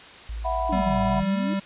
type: tone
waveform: sine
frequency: 55 Hz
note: A1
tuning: in tune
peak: -29 dBFS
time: 0.29-1.23 s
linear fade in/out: 5 ms
type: chord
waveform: sine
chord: E suspended second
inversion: none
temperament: equal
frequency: 659.3 / 740 / 987.8 Hz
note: E5 / F#5 / B5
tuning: 0 / 0 / 0 cents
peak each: -28 dBFS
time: 0.44-1.21 s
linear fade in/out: 20 ms
type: exponential two-way sweep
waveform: sine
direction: down then up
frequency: 322.1 to 103.1 to 322.1 Hz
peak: -29 dBFS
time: 0.69-1.54 s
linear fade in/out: 5 ms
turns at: 1.02 s
type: tone with pitch glide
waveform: square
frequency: 193.2 to 196.01 Hz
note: G3 to G3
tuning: -25 to 0 cents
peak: -24 dBFS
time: 0.72-1.6 s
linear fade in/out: 10 ms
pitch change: +25 cents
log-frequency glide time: 0.95-1.47 s
effects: white hiss -44 dBFS RMS until 1.65 s + resampled to 8000 Hz